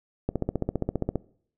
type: click train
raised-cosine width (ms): 2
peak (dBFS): -12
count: 14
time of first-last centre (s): 0.29-1.157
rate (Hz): 15
effects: noise-tail reverb RT60 0.6 s tail -22 dB re dry